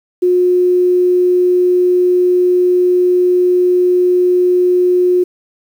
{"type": "tone", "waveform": "sine", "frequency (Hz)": 360, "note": "F#4", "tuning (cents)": -47, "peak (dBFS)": -8, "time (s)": [0.22, 5.24], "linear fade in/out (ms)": 10, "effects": ["7-bit"]}